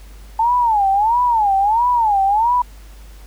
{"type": "tone with vibrato", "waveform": "sine", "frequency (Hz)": 875, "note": "A5", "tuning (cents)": -10, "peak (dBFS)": -12, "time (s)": [0.39, 2.62], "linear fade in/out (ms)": 5, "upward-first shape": "sine", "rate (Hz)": 1.5, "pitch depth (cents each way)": 210, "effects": ["added 50 Hz sine -36 dBFS peak until 3.26 s", "pink hiss -48 dBFS RMS until 3.26 s"]}